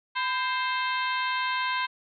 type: harmonic tone with a mistuned harmonic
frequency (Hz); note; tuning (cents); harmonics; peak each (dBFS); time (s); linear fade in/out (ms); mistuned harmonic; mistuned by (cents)
526; C5; +9; 2 / 3 / 4 / 5 / 6 / 7 / 8; -28 / -32 / -34 / -36 / -38 / -39 / -40; 0.15-1.87; 20; 2; -73
effects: none